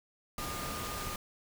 sine tone in noise, 1215 Hz, D#6, 42 cents flat, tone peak -42 dBFS, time 0.38-1.16 s, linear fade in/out 2 ms, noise pink, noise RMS -39 dBFS, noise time 0.38-1.16 s, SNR -6 dB, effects none

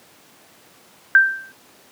sine tone with exponential decay, 1568 Hz, G6, in tune, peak -5 dBFS, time 1.15-1.52 s, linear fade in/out 1 ms, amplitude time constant 80 ms, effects pink hiss -50 dBFS RMS until 1.91 s + high-pass 200 Hz 12 dB/octave

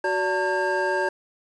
triangle tone cluster, 372.4 / 577 / 902 / 1609 Hz, F#4 / D5 / A5 / G6, +11 / -31 / +43 / +45 cents, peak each -25 dBFS, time 0.04-1.09 s, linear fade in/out 5 ms, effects resampled to 22050 Hz + 8-bit

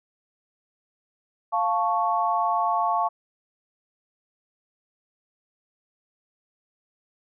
sine chord, F augmented, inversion none, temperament equal, 698.5 / 880 / 1108.7 Hz, F5 / A5 / C#6, 0 / 0 / 0 cents, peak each -25 dBFS, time 1.52-3.09 s, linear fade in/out 20 ms, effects none

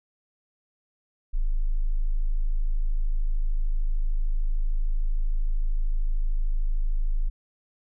sine tone, 26.6 Hz, G#0, 42 cents sharp, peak -20 dBFS, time 1.33-7.3 s, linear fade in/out 20 ms, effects none

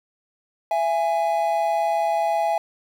triangle tone pair together, 669.3 / 828 Hz, E5 / G#5, +26 / -5 cents, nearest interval major third, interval 369 cents, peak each -20 dBFS, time 0.71-2.58 s, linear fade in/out 2 ms, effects 8-bit

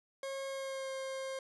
40% pulse tone with pitch glide, 542 to 532.1 Hz, C#5 to C5, -39 to +29 cents, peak -37 dBFS, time 0.23-1.39 s, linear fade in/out 2 ms, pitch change -32 cents, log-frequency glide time 0.48-0.92 s, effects resampled to 24000 Hz + 12-bit

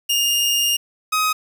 sawtooth tone pair in turn, 2829 / 1260.2 Hz, F7 / D#6, +22 / +22 cents, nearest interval octave + major second, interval 1400 cents, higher first, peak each -13 dBFS, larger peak neither, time 0.09-0.77 / 1.12-1.33 s, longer first, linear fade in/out 10 ms, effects 7-bit

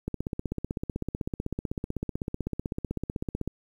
click train, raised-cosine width 3 ms, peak -17 dBFS, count 55, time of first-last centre 0.08-3.476 s, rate 15.9 Hz, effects 9-bit

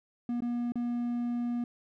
triangle tone with dropouts, 240 Hz, B3, 49 cents flat, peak -27 dBFS, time 0.29-1.64 s, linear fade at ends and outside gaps 2 ms, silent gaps 0.405-0.421 / 0.721-0.756 s, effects none

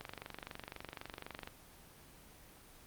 click train, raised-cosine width 0.3 ms, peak -27 dBFS, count 36, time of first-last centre 0.01-1.474 s, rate 23.9 Hz, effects pink hiss -58 dBFS RMS until 2.86 s + Opus 24 kbps

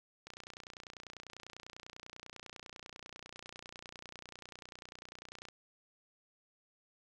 click train, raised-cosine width 0.2 ms, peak -30 dBFS, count 158, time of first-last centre 0.27-5.486 s, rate 30.1 Hz, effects none

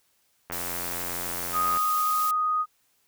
click train, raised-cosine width 0.5 ms, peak -20 dBFS, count 112, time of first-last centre 0.5-1.771 s, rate 87.3 Hz
blue noise, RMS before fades -33 dBFS, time 0.52-2.31 s, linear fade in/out 2 ms
sine tone, 1244.5 Hz, D#6, in tune, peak -22 dBFS, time 1.52-2.66 s, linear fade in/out 50 ms
effects white hiss -68 dBFS RMS until 3.07 s

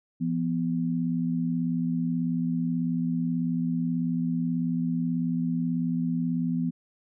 sine tone pair together, 170 / 248.3 Hz, F3 / B3, -46 / +9 cents, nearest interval perfect fifth, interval 655 cents, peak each -27 / -27 dBFS, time 0.2-6.71 s, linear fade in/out 20 ms, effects none

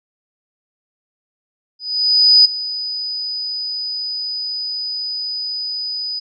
sine tone with ADSR envelope, 4978 Hz, D#8, in tune, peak -5 dBFS, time 1.79-6.2 s, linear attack 660 ms, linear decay 11 ms, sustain -16 dB, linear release 16 ms, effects none

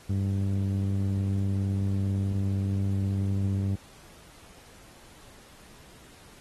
sawtooth tone with low-pass filter, 97.9 Hz, G2, 2 cents flat, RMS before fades -27 dBFS, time 0.09-3.76 s, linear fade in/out 10 ms, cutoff 220 Hz, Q 0.97, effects pink hiss -53 dBFS RMS until 6.4 s + AAC 32 kbps

